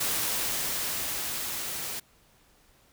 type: noise with level ramp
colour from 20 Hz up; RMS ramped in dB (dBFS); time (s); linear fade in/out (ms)
white; -28 to -35; 0-2; 10
effects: pink hiss -62 dBFS RMS until 2.92 s